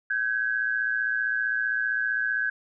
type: tone pair together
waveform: sine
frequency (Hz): 1540 / 1655.4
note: G6 / G#6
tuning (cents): -31 / -6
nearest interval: minor second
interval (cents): 125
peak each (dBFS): -26 / -27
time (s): 0.1-2.5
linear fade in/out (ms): 5
effects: none